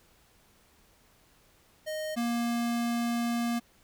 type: tone pair in turn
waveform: square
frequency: 620 / 235.9 Hz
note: D#5 / A#3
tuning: -6 / +21 cents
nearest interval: octave + perfect fourth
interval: 1673 cents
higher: first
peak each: -33 / -28 dBFS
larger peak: second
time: 1.86-2.16 / 2.16-3.6 s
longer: second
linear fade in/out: 20 ms
effects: pink hiss -63 dBFS RMS until 3.83 s